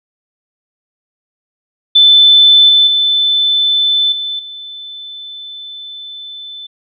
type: tone with level steps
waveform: sine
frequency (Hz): 3520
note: A7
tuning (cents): 0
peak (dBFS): -3 / -5 / -9 / -17 / -26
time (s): 1.95-6.67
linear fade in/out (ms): 10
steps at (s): 2.69 / 2.87 / 4.12 / 4.39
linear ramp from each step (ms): 2
effects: none